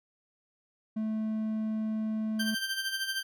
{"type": "tone", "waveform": "triangle", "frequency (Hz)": 218, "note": "A3", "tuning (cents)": -16, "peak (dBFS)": -27, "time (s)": [0.96, 2.55], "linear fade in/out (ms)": 10}
{"type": "tone with tremolo", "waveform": "20% pulse", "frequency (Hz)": 1568, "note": "G6", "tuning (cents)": 0, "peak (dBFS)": -24, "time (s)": [2.39, 3.23], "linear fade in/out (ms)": 10, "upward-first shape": "sine", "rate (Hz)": 13, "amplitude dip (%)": 60}
{"effects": []}